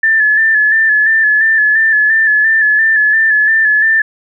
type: tone with vibrato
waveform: sine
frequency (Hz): 1747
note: A6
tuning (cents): -13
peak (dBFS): -7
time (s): 0.03-4.02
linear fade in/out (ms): 5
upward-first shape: square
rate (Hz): 2.9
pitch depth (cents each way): 35
effects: none